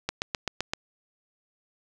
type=click train; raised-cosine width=0.2 ms; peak=-10 dBFS; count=6; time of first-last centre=0.09-0.735 s; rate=7.75 Hz; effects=none